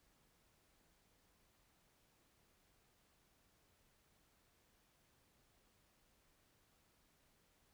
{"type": "silence", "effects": ["pink hiss -75 dBFS RMS until 7.73 s"]}